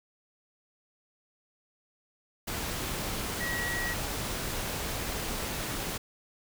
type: tone in noise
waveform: sine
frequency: 1917 Hz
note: A#6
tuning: 48 cents sharp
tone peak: -32 dBFS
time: 3.4-3.94 s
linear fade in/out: 10 ms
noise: pink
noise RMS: -34 dBFS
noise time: 2.47-5.98 s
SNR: -1 dB
effects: none